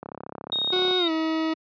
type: click train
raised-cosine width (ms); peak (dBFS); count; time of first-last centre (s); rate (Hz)
1; -21; 31; 0.03-0.91; 34.1
type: tone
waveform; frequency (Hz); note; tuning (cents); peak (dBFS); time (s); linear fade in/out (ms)
sine; 3729; A#7; 0; -23; 0.52-1.08; 2
type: tone with pitch glide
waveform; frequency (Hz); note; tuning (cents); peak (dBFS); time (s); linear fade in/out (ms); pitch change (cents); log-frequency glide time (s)
40% pulse; 367.2 to 319.7; F#4 to D#4; -13 to +47; -22; 0.72-1.54; 10; -240; 0.98-1.11
effects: high-pass 150 Hz 12 dB/octave + resampled to 11025 Hz